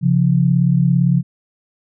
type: tone pair together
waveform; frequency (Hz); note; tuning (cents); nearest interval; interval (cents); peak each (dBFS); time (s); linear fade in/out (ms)
sine; 135.7 / 173.41; C#3 / F3; -36 / -12; major third; 424; -14; 0.01-1.23; 50
effects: none